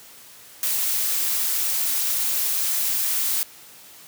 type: noise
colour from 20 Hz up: blue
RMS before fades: -23 dBFS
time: 0.63-3.43 s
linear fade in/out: 0 ms
effects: white hiss -46 dBFS RMS until 4.07 s + high-pass 80 Hz 12 dB/octave